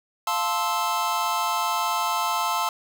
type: chord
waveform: square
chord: F major seventh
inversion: none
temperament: equal with one note detuned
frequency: 698.5 / 880 / 1046.5 / 1310.9 Hz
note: F5 / A5 / C6 / E6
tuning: 0 / 0 / 0 / -10 cents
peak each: -32 / -28 / -28 / -29 dBFS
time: 0.27-2.69 s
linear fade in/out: 2 ms
effects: none

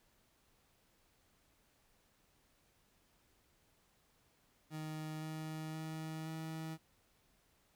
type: tone with pitch steps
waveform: 30% pulse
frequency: 155.6 / 156.95 / 158.32 / 159.7 Hz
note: D#3 / D#3 / D#3 / D#3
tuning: 0 / +15 / +30 / +45 cents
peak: -39 dBFS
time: 4.7-6.78 s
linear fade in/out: 50 ms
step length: 520 ms
effects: pink hiss -73 dBFS RMS until 7.75 s

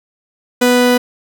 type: tone pair together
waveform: 45% pulse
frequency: 246.9 / 493.9 Hz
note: B3 / B4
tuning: 0 / 0 cents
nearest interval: octave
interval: 1200 cents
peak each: -12 dBFS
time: 0.61-0.98 s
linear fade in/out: 10 ms
effects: none

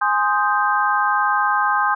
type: chord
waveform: sine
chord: Ab major seventh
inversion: none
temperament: equal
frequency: 830.6 / 1046.5 / 1244.5 / 1568 Hz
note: Ab5 / C6 / Eb6 / G6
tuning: 0 / 0 / 0 / 0 cents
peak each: -21 dBFS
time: 0.01-1.95 s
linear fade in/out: 10 ms
effects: none

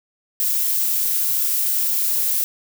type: noise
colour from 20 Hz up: violet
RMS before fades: -20 dBFS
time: 0.4-2.44 s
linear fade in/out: 0 ms
effects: none

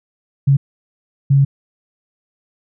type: tone bursts at uneven times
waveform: sine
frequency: 138.4 Hz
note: C#3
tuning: 2 cents flat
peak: -8 dBFS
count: 2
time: 0.47-0.57 / 1.3-1.45 s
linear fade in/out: 10 ms
effects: none

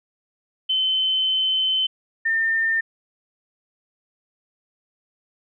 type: tone pair in turn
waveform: sine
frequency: 3063 / 1807.1 Hz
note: G7 / A6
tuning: -41 / +46 cents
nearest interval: major sixth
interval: 913 cents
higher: first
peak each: -18 dBFS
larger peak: neither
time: 0.69-1.87 / 2.25-2.81 s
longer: first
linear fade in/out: 10 ms
effects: none

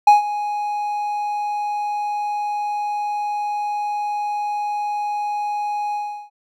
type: tone with ADSR envelope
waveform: triangle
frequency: 830.6 Hz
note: G#5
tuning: in tune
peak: -3 dBFS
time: 0.07-6.3 s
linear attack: 6 ms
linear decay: 140 ms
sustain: -16 dB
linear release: 360 ms
effects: none

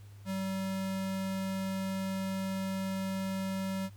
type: tone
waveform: square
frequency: 191.6 Hz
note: G3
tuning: 39 cents flat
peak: -33 dBFS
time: 0.25-3.9 s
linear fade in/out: 50 ms
effects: added 101 Hz sine -48 dBFS peak until 3.96 s + pink hiss -63 dBFS RMS until 3.96 s

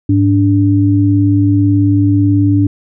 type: tone pair together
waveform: sine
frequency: 102.97 / 290.6 Hz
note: G#2 / D4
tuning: -14 / -18 cents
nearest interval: octave + tritone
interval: 1796 cents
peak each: -10 dBFS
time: 0.09-2.67 s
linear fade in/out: 5 ms
effects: none

